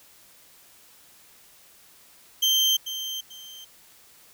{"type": "tone with echo", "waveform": "35% pulse", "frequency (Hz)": 3136, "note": "G7", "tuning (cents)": 0, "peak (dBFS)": -17, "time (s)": [2.42, 2.77], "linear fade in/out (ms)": 10, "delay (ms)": 440, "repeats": 2, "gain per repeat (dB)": -11, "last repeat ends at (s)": 3.65, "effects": ["white hiss -54 dBFS RMS until 4.33 s"]}